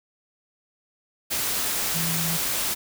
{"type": "tone in noise", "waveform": "sine", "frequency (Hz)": 164.81, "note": "E3", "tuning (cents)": 0, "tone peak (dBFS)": -28, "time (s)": [1.94, 2.38], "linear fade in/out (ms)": 20, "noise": "white", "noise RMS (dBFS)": -26, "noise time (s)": [1.3, 2.75], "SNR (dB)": -5, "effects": []}